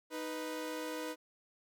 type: tone pair together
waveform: sawtooth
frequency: 311.1 / 493.8 Hz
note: D#4 / B4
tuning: 0 / 0 cents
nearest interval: minor sixth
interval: 800 cents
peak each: -37 / -37 dBFS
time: 0.1-1.16 s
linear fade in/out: 50 ms
effects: none